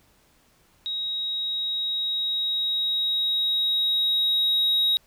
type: tone with level ramp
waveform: sine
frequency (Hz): 3800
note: A#7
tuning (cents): +33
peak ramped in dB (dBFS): -26 to -16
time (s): 0.86-4.97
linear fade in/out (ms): 0
effects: tanh soft clip ceiling -17 dBFS + pink hiss -61 dBFS RMS until 5.06 s